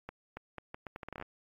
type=accelerating click train; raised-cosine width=0.5 ms; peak=-26 dBFS; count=14; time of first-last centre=0.09-1.224 s; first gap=280 ms; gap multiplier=0.76; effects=AAC 32 kbps